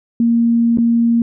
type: tone with dropouts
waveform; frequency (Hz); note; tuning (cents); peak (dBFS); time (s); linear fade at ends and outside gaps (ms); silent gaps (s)
sine; 233.1; A#3; 0; -10; 0.2-1.22; 2; 0.774-0.784
effects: none